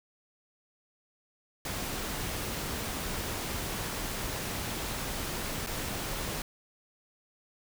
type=noise with dropouts; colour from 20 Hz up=pink; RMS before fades=-35 dBFS; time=1.65-6.42 s; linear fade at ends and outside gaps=2 ms; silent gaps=5.664-5.67 s; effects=none